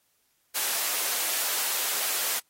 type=high-pass noise; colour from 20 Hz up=white; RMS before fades=-28 dBFS; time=0.54-2.4 s; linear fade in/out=20 ms; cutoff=490 Hz; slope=12 dB/octave; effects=white hiss -70 dBFS RMS until 2.49 s + AAC 48 kbps